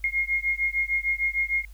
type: beating tone pair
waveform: sine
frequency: 2139 / 2145.6 Hz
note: C7 / C7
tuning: +38 / +43 cents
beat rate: 6.6 Hz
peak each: -26 dBFS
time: 0.04-1.65 s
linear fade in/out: 2 ms
effects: added 50 Hz sine -41 dBFS peak until 1.73 s + white hiss -60 dBFS RMS until 1.73 s